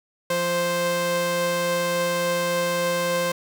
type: tone pair together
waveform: sawtooth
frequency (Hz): 173.3 / 523.4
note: F3 / C5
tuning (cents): -13 / 0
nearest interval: octave + perfect fifth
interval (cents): 1913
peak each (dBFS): -26 / -18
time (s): 0.3-3.32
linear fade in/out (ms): 5
effects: none